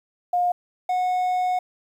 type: tone pair in turn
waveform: sine / triangle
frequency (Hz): 712 / 730.7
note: F5 / F#5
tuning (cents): +33 / -22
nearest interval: unison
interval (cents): 45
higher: second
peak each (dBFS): -18 / -18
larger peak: neither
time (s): 0.33-0.52 / 0.89-1.59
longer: second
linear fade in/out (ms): 5
effects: 9-bit